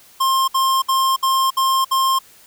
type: tone bursts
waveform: square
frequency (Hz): 1061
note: C6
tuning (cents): +24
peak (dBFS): -15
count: 6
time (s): 0.2-2.19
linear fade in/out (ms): 10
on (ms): 280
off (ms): 62
effects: white hiss -48 dBFS RMS until 2.46 s